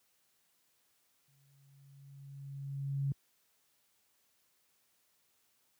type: tone with exponential growth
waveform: sine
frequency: 138.59 Hz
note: C#3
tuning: in tune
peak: -29 dBFS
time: 1.28-3.12 s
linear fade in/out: 2 ms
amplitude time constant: 400 ms
effects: white hiss -74 dBFS RMS until 5.79 s + high-pass 60 Hz 12 dB/octave